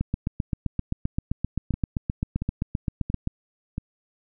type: two click trains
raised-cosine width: 5 ms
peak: -15 / -12 dBFS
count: 4 / 26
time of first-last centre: 1.74-3.781 / 0.01-3.274 s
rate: 1.47 / 7.66 Hz
effects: none